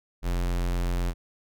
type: tone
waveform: square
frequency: 43.92 Hz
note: F1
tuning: 11 cents sharp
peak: -25 dBFS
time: 0.22-1.14 s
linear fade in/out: 50 ms
effects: none